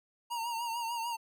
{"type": "tone with vibrato", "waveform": "square", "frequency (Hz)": 930, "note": "A#5", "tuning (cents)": -4, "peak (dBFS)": -34, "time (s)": [0.3, 1.17], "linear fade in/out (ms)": 20, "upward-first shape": "triangle", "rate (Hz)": 6.7, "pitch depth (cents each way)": 64, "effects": []}